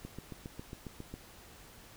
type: click train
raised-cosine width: 3 ms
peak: -29 dBFS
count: 9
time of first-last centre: 0.05-1.14 s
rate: 7.34 Hz
effects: pink hiss -55 dBFS RMS until 1.96 s